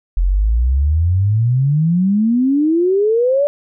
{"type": "exponential sweep", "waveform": "sine", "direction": "up", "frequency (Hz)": [42.14, 589], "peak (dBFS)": -11, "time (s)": [0.17, 3.47], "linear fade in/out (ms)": 0, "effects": []}